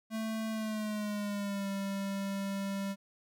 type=tone with pitch glide; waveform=square; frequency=221 to 196.89 Hz; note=A3 to G3; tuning=+8 to +8 cents; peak=-34 dBFS; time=0.1-2.96 s; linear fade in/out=50 ms; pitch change=-200 cents; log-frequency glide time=0.5-1.68 s; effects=none